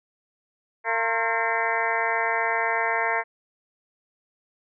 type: harmonic tone with a mistuned harmonic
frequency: 227.9 Hz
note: A#3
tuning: 39 cents flat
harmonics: 2 / 3 / 4 / 5 / 6 / 7 / 8 / 9 / 10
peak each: -32 / -29 / -28 / -32 / -35 / -31 / -29 / -29 / -37 dBFS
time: 0.84-3.24 s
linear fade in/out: 50 ms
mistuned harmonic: 5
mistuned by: -97 cents
effects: none